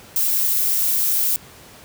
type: noise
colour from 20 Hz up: violet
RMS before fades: -19 dBFS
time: 0.16-1.36 s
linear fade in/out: 0 ms
effects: pink hiss -44 dBFS RMS until 1.84 s + high-pass 60 Hz 12 dB/octave